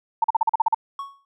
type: tone bursts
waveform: sine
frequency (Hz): 899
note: A5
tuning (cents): +37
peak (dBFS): -14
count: 9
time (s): 0.22-0.746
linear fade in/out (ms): 5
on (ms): 22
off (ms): 41
type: tone with exponential decay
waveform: triangle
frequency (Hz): 1108.7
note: C#6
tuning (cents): 0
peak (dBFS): -24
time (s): 0.99-1.25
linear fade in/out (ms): 2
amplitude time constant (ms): 55
effects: none